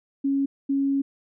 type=tone bursts at uneven times; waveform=sine; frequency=275.8 Hz; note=C#4; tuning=9 cents flat; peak=-20 dBFS; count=2; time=0.24-0.46 / 0.69-1.02 s; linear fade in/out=10 ms; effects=none